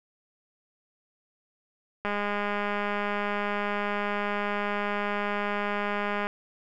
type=click train; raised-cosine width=0.5 ms; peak=-15 dBFS; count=866; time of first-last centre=2.05-6.27 s; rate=205 Hz; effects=none